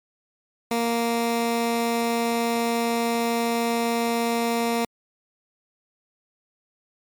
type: tone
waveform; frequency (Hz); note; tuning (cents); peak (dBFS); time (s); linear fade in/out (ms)
15% pulse; 233.1; A#3; 0; -15; 0.71-4.85; 2
effects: MP3 96 kbps